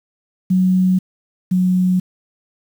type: tone pair in turn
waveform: sine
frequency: 185 / 183.19 Hz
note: F#3 / F#3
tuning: 0 / -17 cents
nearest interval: unison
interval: 17 cents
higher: first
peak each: -11 / -12 dBFS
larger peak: first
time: 0.5-0.99 / 1.51-2 s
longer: neither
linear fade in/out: 10 ms
effects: 7-bit